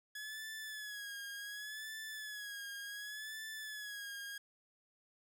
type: tone with vibrato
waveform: sawtooth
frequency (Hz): 1689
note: G#6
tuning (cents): +29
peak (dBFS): -40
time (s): 0.15-4.38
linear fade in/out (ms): 5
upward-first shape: sine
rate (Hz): 0.68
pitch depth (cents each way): 69
effects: none